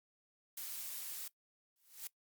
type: noise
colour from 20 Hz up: blue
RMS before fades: -44 dBFS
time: 0.57-1.28 s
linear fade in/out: 5 ms
type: noise with exponential growth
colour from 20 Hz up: blue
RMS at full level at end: -41 dBFS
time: 1.76-2.07 s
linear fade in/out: 1 ms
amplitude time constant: 66 ms
effects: noise-tail reverb RT60 0.1 s tail -20 dB re dry + Opus 48 kbps